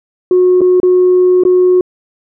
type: tone with dropouts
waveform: sine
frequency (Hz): 364.2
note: F#4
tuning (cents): -27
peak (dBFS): -4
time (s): 0.31-1.81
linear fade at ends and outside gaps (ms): 2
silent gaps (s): 0.608-0.615 / 0.801-0.831 / 1.436-1.451
effects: tanh soft clip ceiling -2 dBFS